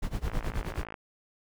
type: noise with tremolo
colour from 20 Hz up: brown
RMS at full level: -29 dBFS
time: 0.02-0.84 s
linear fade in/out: 10 ms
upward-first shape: sine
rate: 9.4 Hz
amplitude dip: 90%
type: click train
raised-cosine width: 0.5 ms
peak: -24 dBFS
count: 37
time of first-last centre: 0.28-0.942 s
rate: 54.4 Hz
effects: none